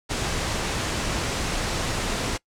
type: low-pass noise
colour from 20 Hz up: pink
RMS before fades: -27 dBFS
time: 0.09-2.38 s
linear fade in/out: 20 ms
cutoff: 8600 Hz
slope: 24 dB/octave
effects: noise-tail reverb RT60 0.1 s tail -23 dB re dry